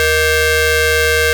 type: ring-modulated tone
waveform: sawtooth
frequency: 549 Hz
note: C#5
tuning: 17 cents flat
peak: -4 dBFS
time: 0-1.33 s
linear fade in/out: 0 ms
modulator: 1020 Hz
effects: none